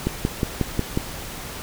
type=click train; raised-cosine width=3 ms; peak=-7 dBFS; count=6; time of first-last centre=0.07-0.974 s; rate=5.53 Hz; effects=pink hiss -34 dBFS RMS until 1.62 s